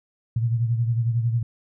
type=beating tone pair; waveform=sine; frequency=115.7 / 126.7 Hz; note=A#2 / B2; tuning=-13 / +45 cents; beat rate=11 Hz; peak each=-20 / -28 dBFS; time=0.36-1.43 s; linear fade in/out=5 ms; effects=none